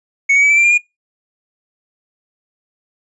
triangle tone with pitch steps, 2217 / 2252 / 2287 / 2323 / 2360 / 2397 / 2434 Hz, C#7 / C#7 / D7 / D7 / D7 / D7 / D#7, 0 / +27 / -47 / -20 / +8 / +35 / -39 cents, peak -7 dBFS, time 0.29-0.78 s, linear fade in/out 10 ms, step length 70 ms, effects noise-tail reverb RT60 0.2 s tail -21 dB re dry + resampled to 22050 Hz

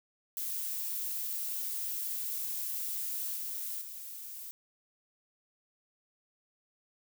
violet noise with level steps, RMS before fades -36 / -38 / -44 dBFS, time 0.37-4.51 s, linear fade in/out 0 ms, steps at 3.36 / 3.81 s, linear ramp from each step 5 ms, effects none

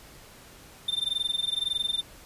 triangle tone with amplitude modulation, 3587 Hz, A7, 33 cents sharp, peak -21 dBFS, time 0.88-2.02 s, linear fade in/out 5 ms, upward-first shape sine, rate 21.8 Hz, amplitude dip 95%, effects pink hiss -50 dBFS RMS until 2.25 s + resampled to 32000 Hz

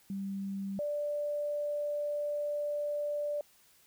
sine tone pair in turn, 196 / 587.3 Hz, G3 / D5, 0 / 0 cents, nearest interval octave + perfect fifth, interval 1900 cents, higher second, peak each -34 / -31 dBFS, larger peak second, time 0.1-0.79 / 0.79-3.41 s, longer second, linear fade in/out 2 ms, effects white hiss -64 dBFS RMS until 3.86 s

